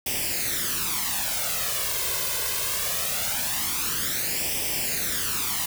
white noise with flanger, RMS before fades -27 dBFS, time 0.06-5.66 s, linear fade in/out 5 ms, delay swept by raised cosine 0.36 to 1.96 ms, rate 0.22 Hz, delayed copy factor +0.7, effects none

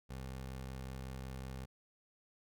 20% pulse tone, 65.41 Hz, C2, in tune, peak -38 dBFS, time 0.09-1.66 s, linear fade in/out 20 ms, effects none

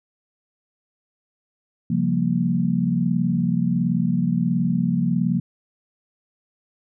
sine chord, G half-diminished seventh, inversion second, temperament equal with one note detuned, 135.11 / 174.61 / 196 / 233.1 Hz, Db3 / F3 / G3 / Bb3, -44 / 0 / 0 / 0 cents, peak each -26 / -21 / -27 / -23 dBFS, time 1.9-5.4 s, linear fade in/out 5 ms, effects none

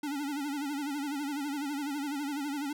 square tone with vibrato, 286.2 Hz, D4, 45 cents flat, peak -33 dBFS, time 0.03-2.73 s, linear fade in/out 5 ms, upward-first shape sine, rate 12 Hz, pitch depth 90 cents each way, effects none

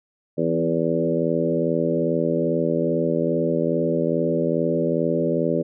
harmonic tone with a mistuned harmonic, 82.41 Hz, E2, in tune, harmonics 2 / 3 / 4 / 5 / 6 / 7, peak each -26 / -26 / -26 / -26 / -26 / -26 dBFS, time 0.37-5.63 s, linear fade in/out 20 ms, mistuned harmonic 3, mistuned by +15 cents, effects none

